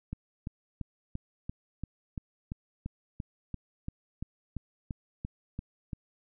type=click train; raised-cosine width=5 ms; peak=-23 dBFS; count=18; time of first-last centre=0.13-5.932 s; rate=2.93 Hz; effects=none